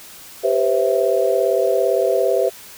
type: chord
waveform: sine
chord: C major seventh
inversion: second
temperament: equal with one note detuned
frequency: 392 / 493.9 / 531.5 / 659.3 Hz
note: G4 / B4 / C5 / E5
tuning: 0 / 0 / +27 / 0 cents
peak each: -20 dBFS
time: 0.43-2.5 s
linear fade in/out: 20 ms
effects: white hiss -40 dBFS RMS until 2.77 s